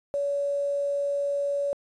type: tone with quantisation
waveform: sine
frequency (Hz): 567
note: C#5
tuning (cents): +39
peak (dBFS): -24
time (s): 0.14-1.73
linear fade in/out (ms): 0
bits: 8
effects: resampled to 24000 Hz